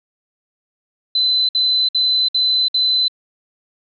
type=tone bursts; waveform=sine; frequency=4032 Hz; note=B7; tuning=35 cents sharp; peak=-13 dBFS; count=5; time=1.15-3.082 s; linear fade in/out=5 ms; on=340 ms; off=58 ms; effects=none